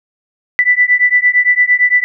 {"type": "beating tone pair", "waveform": "sine", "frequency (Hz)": [1975.5, 1984.3], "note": ["B6", "B6"], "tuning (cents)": [0, 8], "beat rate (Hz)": 8.8, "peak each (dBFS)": -11, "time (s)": [0.59, 2.04], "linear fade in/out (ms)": 0, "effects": []}